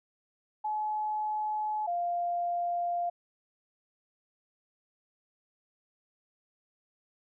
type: tone pair in turn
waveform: sine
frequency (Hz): 853 / 697.3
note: G#5 / F5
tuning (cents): +46 / -3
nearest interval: minor third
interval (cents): 349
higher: first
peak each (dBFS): -29 / -28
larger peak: second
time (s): 0.64-1.87 / 1.87-3.1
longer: neither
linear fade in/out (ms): 10
effects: none